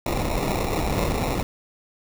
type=noise with sample-and-hold; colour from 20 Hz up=pink; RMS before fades=-24 dBFS; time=0.06-1.43 s; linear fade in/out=2 ms; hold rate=1575 Hz; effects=none